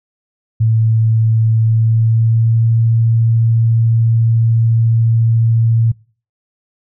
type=tone with pitch glide; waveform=sine; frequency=111.9 to 114.25 Hz; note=A2 to A#2; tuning=+30 to -34 cents; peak=-9 dBFS; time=0.6-5.92 s; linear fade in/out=10 ms; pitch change=+36 cents; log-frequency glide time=1.57-2.7 s; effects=noise-tail reverb RT60 0.4 s tail -23 dB re dry